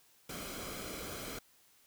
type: noise with comb filter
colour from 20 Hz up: pink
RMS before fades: -43 dBFS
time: 0.29-1.39 s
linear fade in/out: 5 ms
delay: 1.1 ms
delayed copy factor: -0.55
effects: white hiss -66 dBFS RMS until 1.86 s